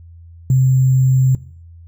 sine tone with sample-and-hold, 130.81 Hz, C3, in tune, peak -9 dBFS, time 0.5-1.35 s, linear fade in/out 2 ms, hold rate 7350 Hz, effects noise-tail reverb RT60 0.6 s tail -21 dB re dry + added 84 Hz sine -37 dBFS peak until 1.87 s

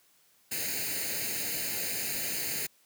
white noise with comb filter, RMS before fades -33 dBFS, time 0.51-2.67 s, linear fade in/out 10 ms, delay 0.44 ms, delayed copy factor +0.8, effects white hiss -65 dBFS RMS until 2.85 s + high-pass 100 Hz 12 dB/octave

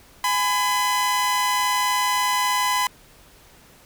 sawtooth tone pair together, 830.6 / 1007 Hz, G#5 / B5, 0 / +33 cents, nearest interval minor third, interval 333 cents, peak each -24 / -16 dBFS, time 0.24-2.87 s, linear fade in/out 2 ms, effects pink hiss -51 dBFS RMS until 3.85 s

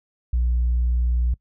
sine tone, 60.2 Hz, B1, 44 cents flat, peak -16 dBFS, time 0.33-1.34 s, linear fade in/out 5 ms, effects noise-tail reverb RT60 0.1 s tail -22 dB re dry + tanh soft clip ceiling -15 dBFS

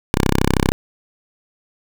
5% pulse tone, 32.81 Hz, C1, 6 cents sharp, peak -3 dBFS, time 0.14-0.72 s, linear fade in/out 0 ms, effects none

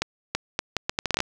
accelerating click train, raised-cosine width 0.2 ms, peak -6 dBFS, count 12, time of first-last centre 0.02-1.204 s, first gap 330 ms, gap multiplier 0.73, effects none

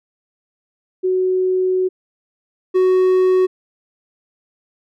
sine / triangle tone pair in turn, 371.1 / 371.1 Hz, F#4 / F#4, +5 / +5 cents, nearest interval unison, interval 0 cents, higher neither, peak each -14 / -9 dBFS, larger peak second, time 1.03-1.89 / 2.74-3.47 s, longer first, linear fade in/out 20 ms, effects none

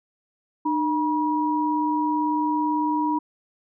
sine tone pair together, 303 / 962 Hz, D#4 / B5, -46 / -46 cents, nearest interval octave + minor sixth, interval 2000 cents, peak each -23 dBFS, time 0.65-3.19 s, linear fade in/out 10 ms, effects none

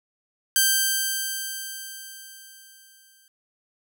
5% pulse tone with exponential decay, 1568 Hz, G6, in tune, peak -5 dBFS, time 0.56-3.28 s, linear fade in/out 1 ms, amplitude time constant 590 ms, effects none

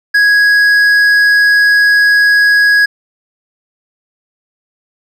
triangle tone with hard clipping, 1661.2 Hz, G#6, in tune, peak -7 dBFS, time 0.14-2.86 s, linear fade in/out 10 ms, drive 9 dB, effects none

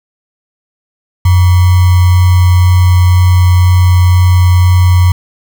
sine tone with sample-and-hold, 90.2 Hz, F#2, 44 cents flat, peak -3 dBFS, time 1.25-5.12 s, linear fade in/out 5 ms, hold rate 1050 Hz, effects none

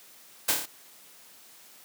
white noise with echo, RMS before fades -23 dBFS, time 0.48-0.52 s, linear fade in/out 10 ms, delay 28 ms, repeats 5, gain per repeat -3 dB, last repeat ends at 0.66 s, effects white hiss -53 dBFS RMS until 1.84 s + high-pass 150 Hz 12 dB/octave

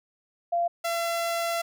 sine / sawtooth tone pair in turn, 689 / 677.2 Hz, F5 / E5, -24 / +46 cents, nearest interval unison, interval 30 cents, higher first, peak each -22 dBFS, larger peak neither, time 0.52-0.68 / 0.84-1.62 s, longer second, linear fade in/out 10 ms, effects none

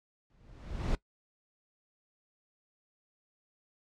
brown noise with exponential growth, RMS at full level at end -27 dBFS, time 0.3-0.95 s, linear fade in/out 0 ms, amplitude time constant 140 ms, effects noise-tail reverb RT60 0.1 s tail -20 dB re dry + low-pass 6000 Hz 12 dB/octave

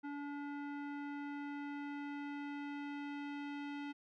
square tone with low-pass filter sweep, 287 Hz, D4, 40 cents flat, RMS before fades -44 dBFS, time 0.03-3.93 s, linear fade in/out 20 ms, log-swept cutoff 1600 to 2800 Hz, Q 1.5, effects none

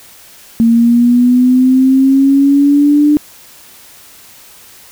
sine linear sweep, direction up, 228.2 to 298.3 Hz, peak -5 dBFS, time 0.6-3.17 s, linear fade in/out 0 ms, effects white hiss -39 dBFS RMS until 4.91 s

